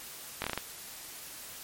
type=slowing click train; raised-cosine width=0.3 ms; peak=-15 dBFS; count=6; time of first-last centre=0.42-0.576 s; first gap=21 ms; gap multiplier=1.2; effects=white hiss -45 dBFS RMS until 1.63 s + MP3 64 kbps